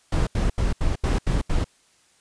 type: noise bursts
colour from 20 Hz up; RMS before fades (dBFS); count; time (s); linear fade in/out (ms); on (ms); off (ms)
brown; -21; 7; 0.12-1.644; 5; 150; 79
effects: white hiss -60 dBFS RMS until 2.2 s + resampled to 22050 Hz